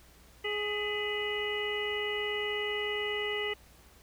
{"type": "harmonic tone with a mistuned harmonic", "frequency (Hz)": 418.2, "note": "G#4", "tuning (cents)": 12, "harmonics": [1, 2, 3, 5, 6, 7], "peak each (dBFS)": [-34, -44, -44, -35, -44, -37], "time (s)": [0.44, 3.54], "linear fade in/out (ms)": 10, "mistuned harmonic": 5, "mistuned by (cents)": -66, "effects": ["added 60 Hz sine -59 dBFS peak until 4.02 s", "pink hiss -59 dBFS RMS until 4.02 s"]}